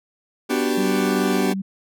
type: chord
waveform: 40% pulse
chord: G major seventh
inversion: first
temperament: equal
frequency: 246.9 / 293.7 / 370 / 392 Hz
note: B3 / D4 / F#4 / G4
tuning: 0 / 0 / 0 / 0 cents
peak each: -23 / -24 / -26 / -23 dBFS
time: 0.49-1.54 s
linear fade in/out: 20 ms
type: tone with vibrato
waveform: sine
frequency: 191.9 Hz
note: G3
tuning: 37 cents flat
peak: -23 dBFS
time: 0.77-1.62 s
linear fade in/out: 10 ms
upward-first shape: triangle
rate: 6.5 Hz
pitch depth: 17 cents each way
effects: none